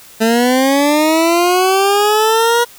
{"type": "linear sweep", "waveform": "20% pulse", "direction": "up", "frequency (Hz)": [220, 480], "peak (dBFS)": -5, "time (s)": [0.2, 2.65], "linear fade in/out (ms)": 20, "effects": ["white hiss -40 dBFS RMS until 2.78 s"]}